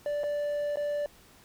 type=tone with dropouts; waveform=triangle; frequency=585 Hz; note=D5; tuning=7 cents flat; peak=-26 dBFS; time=0.06-1.06 s; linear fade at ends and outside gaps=1 ms; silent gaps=0.234-0.239 / 0.758-0.771 s; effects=pink hiss -57 dBFS RMS until 1.44 s